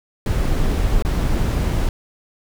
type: noise with dropouts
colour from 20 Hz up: brown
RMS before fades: -18 dBFS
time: 0.26-1.89 s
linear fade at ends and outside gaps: 2 ms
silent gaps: 1.024-1.049 s
effects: none